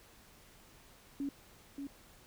sine tone with echo, 279.6 Hz, C#4, 15 cents sharp, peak -34 dBFS, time 1.2-1.29 s, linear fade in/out 2 ms, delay 580 ms, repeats 1, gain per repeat -5 dB, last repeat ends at 1.87 s, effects pink hiss -60 dBFS RMS until 2.26 s

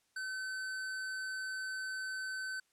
sine tone with hard clipping, 1527 Hz, G6, 46 cents flat, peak -39 dBFS, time 0.16-2.6 s, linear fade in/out 5 ms, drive 17 dB, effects white hiss -75 dBFS RMS until 2.72 s + low-pass 10000 Hz 12 dB/octave

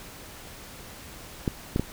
clicks, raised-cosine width 3 ms, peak -11 dBFS, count 3, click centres 1.478 / 1.761 / 1.796 s, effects pink hiss -44 dBFS RMS until 1.92 s

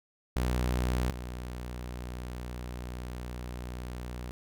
sawtooth tone pair in turn, 61.74 / 61.24 Hz, B1 / B1, 0 / -14 cents, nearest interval unison, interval 14 cents, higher first, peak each -23 / -33 dBFS, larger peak first, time 0.36-1.1 / 1.1-4.31 s, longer second, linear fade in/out 0 ms, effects none

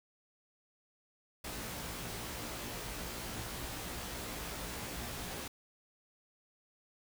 pink noise with comb filter, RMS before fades -42 dBFS, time 1.44-5.48 s, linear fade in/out 5 ms, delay 17 ms, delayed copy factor +0.85, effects none

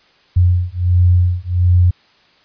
sine beating tone pair, 88.5 / 89.9 Hz, F2 / F#2, +23 / -49 cents, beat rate 1.4 Hz, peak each -13 dBFS, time 0.36-1.91 s, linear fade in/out 10 ms, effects white hiss -52 dBFS RMS until 2.44 s + resampled to 11025 Hz

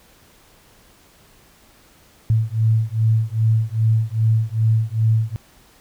sine beating tone pair, 110 / 112.5 Hz, A2 / A2, 0 / +39 cents, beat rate 2.5 Hz, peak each -18 dBFS, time 2.3-5.36 s, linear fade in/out 0 ms, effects pink hiss -52 dBFS RMS until 5.8 s

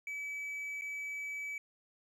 triangle tone with dropouts, 2292 Hz, D7, 43 cents flat, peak -36 dBFS, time 0.07-1.58 s, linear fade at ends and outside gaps 2 ms, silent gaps 0.812-0.819 s, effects none

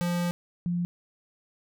square / sine tone pair in turn, 174.61 / 174.61 Hz, F3 / F3, 0 / 0 cents, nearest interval unison, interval 0 cents, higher neither, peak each -26 / -25 dBFS, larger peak second, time 0.01-0.31 / 0.66-0.85 s, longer first, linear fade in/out 0 ms, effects none

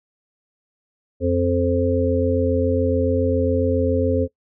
harmonic tone with a mistuned harmonic, 87.2 Hz, F2, 2 cents flat, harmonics 1 / 3 / 5 / 6, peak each -22 / -22 / -22 / -22 dBFS, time 1.2-4.28 s, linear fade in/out 50 ms, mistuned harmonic 1, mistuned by +15 cents, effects noise-tail reverb RT60 0.1 s tail -19 dB re dry

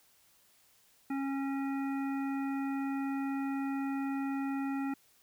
harmonic tone, 273.6 Hz, C#4, 23 cents flat, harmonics 1 / 3 / 5 / 7 / 9, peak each -32 / -42 / -46 / -49 / -51 dBFS, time 1.1-4.94 s, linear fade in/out 5 ms, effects white hiss -66 dBFS RMS until 5.22 s

